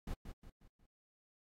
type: noise with echo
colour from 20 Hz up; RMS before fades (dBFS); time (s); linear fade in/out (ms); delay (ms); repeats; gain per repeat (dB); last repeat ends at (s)
brown; -40; 0.07-0.14; 5; 180; 4; -7; 0.86
effects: AAC 48 kbps